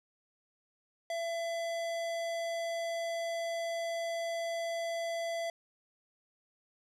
sine tone with hard clipping, 671 Hz, E5, 31 cents sharp, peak -35 dBFS, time 1.1-5.5 s, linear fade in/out 2 ms, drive 18 dB, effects none

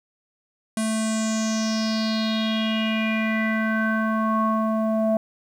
square tone with low-pass filter sweep, 220 Hz, A3, in tune, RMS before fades -23 dBFS, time 0.77-5.17 s, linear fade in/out 2 ms, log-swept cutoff 9700 to 710 Hz, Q 5.5, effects 9-bit

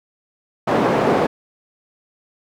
white band-pass noise, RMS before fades -17 dBFS, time 0.67-1.27 s, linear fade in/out 10 ms, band 180 to 670 Hz, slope 12 dB/octave, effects none

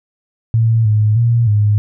sine tone with pitch steps, 113.5 / 106.8 / 117.4 / 104.5 Hz, A#2 / G#2 / A#2 / G#2, -46 / +49 / +13 / +11 cents, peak -9 dBFS, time 0.54-1.78 s, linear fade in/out 0 ms, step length 310 ms, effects none

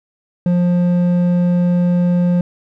sine tone with hard clipping, 176.5 Hz, F3, 19 cents sharp, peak -13 dBFS, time 0.46-2.41 s, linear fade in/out 2 ms, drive 6 dB, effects none

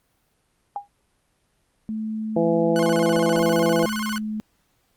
sine tone with exponential decay, 811 Hz, G#5, 41 cents flat, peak -22 dBFS, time 0.76-0.88 s, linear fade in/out 1 ms, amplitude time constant 25 ms
sine tone with pitch glide, 218.1 to 214.7 Hz, A3 to A3, -15 to -42 cents, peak -25 dBFS, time 1.89-4.4 s, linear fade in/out 0 ms, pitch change -27 cents, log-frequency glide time 3-4.26 s
harmonic tone, 167.2 Hz, E3, 25 cents sharp, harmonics 1 / 2 / 3 / 4 / 5, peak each -26 / -22 / -21 / -26 / -31 dBFS, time 2.36-3.86 s, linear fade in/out 5 ms
sawtooth tone with vibrato, 1259 Hz, D#6, 20 cents sharp, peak -24 dBFS, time 2.76-4.18 s, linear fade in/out 0 ms, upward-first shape square, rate 15 Hz, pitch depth 290 cents each way
effects pink hiss -67 dBFS RMS until 4.96 s + Opus 32 kbps

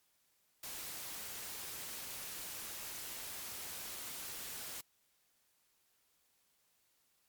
white noise, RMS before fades -45 dBFS, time 0.63-4.81 s, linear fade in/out 5 ms, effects white hiss -75 dBFS RMS until 7.28 s + MP3 96 kbps

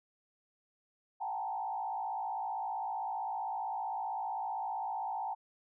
sine tone with frequency modulation, 832 Hz, G#5, 3 cents sharp, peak -34 dBFS, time 1.2-5.35 s, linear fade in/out 20 ms, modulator 55.5 Hz, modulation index 1.6, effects none

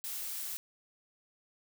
blue noise, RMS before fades -39 dBFS, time 0.04-0.57 s, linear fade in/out 0 ms, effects none

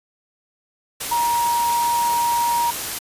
sine tone in noise, 946 Hz, A#5, 25 cents sharp, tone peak -17 dBFS, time 1.11-2.71 s, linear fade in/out 10 ms, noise white, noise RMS -27 dBFS, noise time 1-2.99 s, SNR +7 dB, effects resampled to 32000 Hz

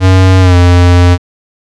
square tone with pitch glide, 93.6 to 88.45 Hz, F#2 to F2, +20 to +23 cents, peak -3 dBFS, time 0-1.18 s, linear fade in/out 50 ms, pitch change -97 cents, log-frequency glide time 0.4-0.56 s, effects low-pass 6000 Hz 12 dB/octave

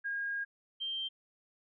sine tone pair in turn, 1627 / 3149 Hz, G#6 / G7, -36 / +7 cents, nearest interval major seventh, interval 1143 cents, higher second, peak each -33 / -34 dBFS, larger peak first, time 0.04-0.45 / 0.8-1.09 s, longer first, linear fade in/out 20 ms, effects none

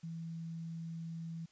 sine tone with quantisation, 164.81 Hz, E3, in tune, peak -40 dBFS, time 0.03-1.46 s, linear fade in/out 10 ms, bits 11, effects white hiss -69 dBFS RMS until 1.51 s + resampled to 16000 Hz

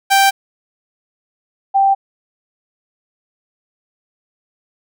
sawtooth / sine tone pair in turn, 784 / 784 Hz, G5 / G5, 0 / 0 cents, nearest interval unison, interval 0 cents, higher neither, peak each -5 / -9 dBFS, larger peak first, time 0.1-0.31 / 1.74-1.95 s, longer neither, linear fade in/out 20 ms, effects none

